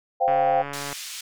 sine chord, C suspended fourth, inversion none, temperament just, 523.3 / 697.7 / 784.9 Hz, C5 / F5 / G5, 0 / -2 / +2 cents, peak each -24 / -22 / -21 dBFS, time 0.2-0.63 s, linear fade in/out 20 ms
click train, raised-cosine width 0.5 ms, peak -18 dBFS, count 93, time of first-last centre 0.28-0.928 s, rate 142 Hz
white band-pass noise, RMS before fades -36 dBFS, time 0.73-1.21 s, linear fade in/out 5 ms, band 2200 to 7100 Hz, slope 12 dB/octave
effects none

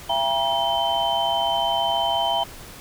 sine tone cluster, 673 / 799 / 954 / 3084 Hz, E5 / G5 / A#5 / G7, +36 / +33 / +40 / -29 cents, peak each -25 dBFS, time 0.09-2.44 s, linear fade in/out 10 ms, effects pink hiss -41 dBFS RMS until 2.8 s

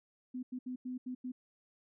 sine tone bursts at uneven times, 252.6 Hz, B3, 39 cents sharp, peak -37 dBFS, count 6, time 0.34-0.43 / 0.52-0.59 / 0.66-0.76 / 0.85-0.98 / 1.06-1.15 / 1.24-1.32 s, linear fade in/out 10 ms, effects none

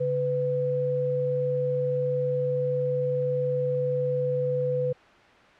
sine tone pair together, 140.53 / 500 Hz, C#3 / B4, +24 / +21 cents, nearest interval octave + minor seventh, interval 2197 cents, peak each -30 / -24 dBFS, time 0-4.93 s, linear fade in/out 10 ms, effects white hiss -52 dBFS RMS until 5.59 s + low-pass 2000 Hz 12 dB/octave

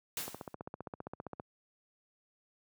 white noise with exponential decay, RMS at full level -35 dBFS, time 0.17-0.54 s, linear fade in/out 2 ms, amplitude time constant 79 ms
click train, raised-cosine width 1 ms, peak -27 dBFS, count 18, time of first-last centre 0.28-1.398 s, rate 15.2 Hz
effects high-pass 100 Hz 12 dB/octave

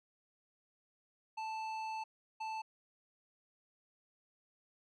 square tone bursts at uneven times, 880 Hz, A5, in tune, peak -39 dBFS, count 2, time 1.37-2.04 / 2.4-2.62 s, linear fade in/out 10 ms, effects low-pass 4000 Hz 12 dB/octave

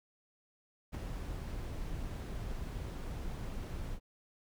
brown noise with ADSR envelope, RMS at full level -36 dBFS, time 0.92-4 s, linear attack 26 ms, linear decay 11 ms, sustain -4 dB, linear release 67 ms, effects none

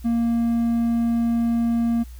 triangle tone, 232.9 Hz, A#3, 1 cent flat, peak -16 dBFS, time 0.04-2.04 s, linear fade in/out 20 ms, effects added 60 Hz sine -36 dBFS peak until 2.19 s + white hiss -53 dBFS RMS until 2.19 s

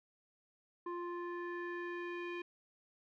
square tone with low-pass filter sweep, 349.2 Hz, F4, in tune, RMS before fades -42 dBFS, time 0.86-2.42 s, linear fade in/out 5 ms, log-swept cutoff 1200 to 2500 Hz, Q 3.1, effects none

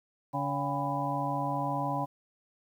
harmonic tone with a mistuned harmonic, 141.8 Hz, C#3, 40 cents sharp, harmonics 1 / 2 / 4 / 5 / 6 / 7, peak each -35 / -36 / -38 / -38 / -35 / -34 dBFS, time 0.33-2.06 s, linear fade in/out 20 ms, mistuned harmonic 6, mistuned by -88 cents, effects 10-bit

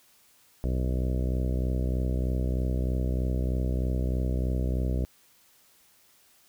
harmonic tone, 63.2 Hz, B1, 41 cents sharp, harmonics 1 / 2 / 3 / 4 / 5 / 6 / 7 / 8 / 9 / 10, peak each -26 / -32 / -36 / -38 / -40 / -42 / -43 / -44 / -45 / -46 dBFS, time 0.64-5.05 s, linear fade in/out 0 ms, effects white hiss -61 dBFS RMS until 6.48 s

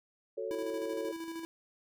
sine chord, F# minor, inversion none, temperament just, 370 / 444 / 555 Hz, F#4 / A4 / C#5, 0 / +16 / +2 cents, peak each -41 / -37 / -39 dBFS, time 0.37-1.12 s, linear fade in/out 10 ms
square tone with tremolo, 329.6 Hz, E4, in tune, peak -38 dBFS, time 0.51-1.45 s, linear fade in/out 0 ms, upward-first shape square, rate 13 Hz, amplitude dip 40%
effects none

